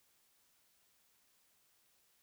silence, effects white hiss -73 dBFS RMS until 2.22 s

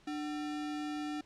sine tone with sample-and-hold, 298.2 Hz, D4, 27 cents sharp, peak -35 dBFS, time 0.07-1.21 s, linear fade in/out 5 ms, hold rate 1050 Hz, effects pink hiss -64 dBFS RMS until 1.25 s + low-pass 6000 Hz 12 dB/octave

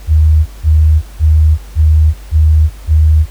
sine tone bursts, 77.78 Hz, D#2, in tune, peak -4 dBFS, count 6, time 0.07-3.26 s, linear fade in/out 50 ms, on 390 ms, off 170 ms, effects added 50 Hz sine -28 dBFS peak until 3.3 s + pink hiss -40 dBFS RMS until 3.3 s

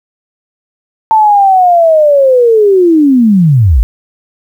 sine linear sweep, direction down, 890 to 46.25 Hz, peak -3 dBFS, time 1.11-3.83 s, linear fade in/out 0 ms, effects 7-bit

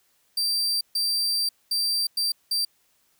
40% pulse tone bursts at uneven times, 4697 Hz, D8, 1 cent flat, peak -21 dBFS, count 5, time 0.37-0.81 / 0.95-1.49 / 1.71-2.07 / 2.17-2.32 / 2.51-2.65 s, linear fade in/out 5 ms, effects white hiss -66 dBFS RMS until 3.19 s

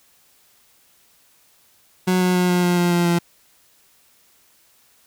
30% pulse tone with pitch steps, 183.5 / 181.81 / 180.14 / 178.48 / 176.84 / 175.21 / 173.6 / 172 Hz, F#3 / F#3 / F#3 / F3 / F3 / F3 / F3 / F3, -14 / -30 / -46 / +38 / +22 / +6 / -10 / -26 cents, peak -13 dBFS, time 2.07-3.19 s, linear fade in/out 10 ms, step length 140 ms, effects white hiss -57 dBFS RMS until 5.06 s

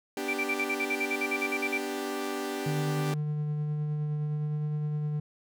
sawtooth chord, G major, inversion first, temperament equal, 246.9 / 293.7 / 392 Hz, B3 / D4 / G4, 0 / 0 / 0 cents, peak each -35 / -32 / -30 dBFS, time 0.17-3.14 s, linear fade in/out 2 ms
sine tone bursts, 2346 Hz, D7, 2 cents flat, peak -27 dBFS, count 15, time 0.28-1.78 s, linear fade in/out 10 ms, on 58 ms, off 45 ms
triangle tone with tremolo, 150.1 Hz, D3, 38 cents sharp, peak -25 dBFS, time 2.66-5.2 s, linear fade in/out 5 ms, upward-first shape triangle, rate 9.7 Hz, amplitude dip 25%
effects none

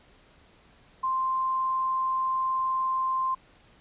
sine tone, 1046.5 Hz, C6, in tune, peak -24 dBFS, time 1.03-3.35 s, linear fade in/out 10 ms, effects pink hiss -58 dBFS RMS until 3.8 s + resampled to 8000 Hz

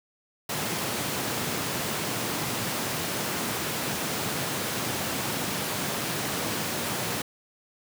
pink high-pass noise, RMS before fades -30 dBFS, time 0.49-7.22 s, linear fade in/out 5 ms, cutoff 110 Hz, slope 24 dB/octave, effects none

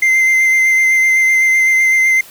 triangle tone with vibrato, 2079 Hz, C7, 12 cents flat, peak -7 dBFS, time 0.02-2.21 s, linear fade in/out 5 ms, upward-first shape sine, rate 7.9 Hz, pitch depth 16 cents each way, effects white hiss -39 dBFS RMS until 2.3 s

